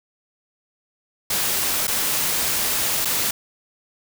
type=noise with dropouts; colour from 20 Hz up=white; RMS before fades=-22 dBFS; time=1.3-3.31 s; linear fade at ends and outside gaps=5 ms; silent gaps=1.871-1.878 / 3.049-3.053 s; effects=none